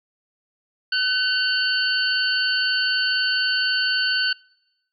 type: tone cluster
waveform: sine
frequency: 1511 / 2793 / 3061 / 4488 Hz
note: F#6 / F7 / G7 / C#8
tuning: +36 / -1 / -42 / +21 cents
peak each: -22 / -29 / -29 / -23 dBFS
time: 0.92-4.33 s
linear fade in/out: 5 ms
effects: noise-tail reverb RT60 0.9 s tail -26 dB re dry